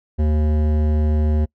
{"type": "tone with hard clipping", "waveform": "sine", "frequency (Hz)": 76.1, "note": "D#2", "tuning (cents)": -38, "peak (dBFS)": -17, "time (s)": [0.18, 1.46], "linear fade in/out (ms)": 20, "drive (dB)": 14, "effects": ["noise-tail reverb RT60 0.1 s tail -25 dB re dry"]}